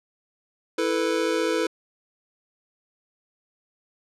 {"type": "chord", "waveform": "square", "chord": "E suspended fourth", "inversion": "none", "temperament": "just", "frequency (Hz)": [329.6, 439.5, 494.4], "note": ["E4", "A4", "B4"], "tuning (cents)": [0, -2, 2], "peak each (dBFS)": -27, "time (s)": [0.78, 1.67], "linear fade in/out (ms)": 5, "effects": ["low-pass 8000 Hz 12 dB/octave"]}